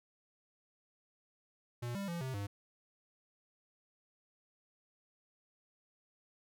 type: tone with pitch steps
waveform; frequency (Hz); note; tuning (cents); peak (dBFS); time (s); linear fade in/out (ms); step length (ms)
square; 120.4 / 198.3 / 170.9 / 131.2 / 100.9; B2 / G3 / F3 / C3 / G#2; -44 / +20 / -37 / +5 / -49; -38; 1.82-2.47; 10; 130
effects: none